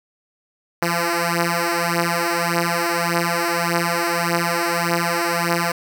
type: beating tone pair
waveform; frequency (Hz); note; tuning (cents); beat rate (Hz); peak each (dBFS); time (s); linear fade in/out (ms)
5% pulse; 169.8 / 171.5; F3 / F3; -48 / -31; 1.7; -10; 0.82-5.72; 5
effects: none